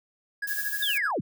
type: tone with tremolo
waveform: triangle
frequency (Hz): 1661.2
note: G#6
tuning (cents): 0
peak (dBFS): -24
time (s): 0.42-1.11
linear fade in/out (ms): 5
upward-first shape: triangle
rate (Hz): 13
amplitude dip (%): 95
type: noise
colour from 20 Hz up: violet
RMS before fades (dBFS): -33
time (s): 0.47-0.98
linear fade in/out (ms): 5
type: linear sweep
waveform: sine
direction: down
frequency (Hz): 3729 to 78.1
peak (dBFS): -25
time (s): 0.82-1.21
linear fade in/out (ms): 10
effects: none